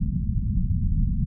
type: low-pass noise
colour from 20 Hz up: pink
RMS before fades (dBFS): -23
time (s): 0-1.26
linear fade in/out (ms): 20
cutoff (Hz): 210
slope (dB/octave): 48
effects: none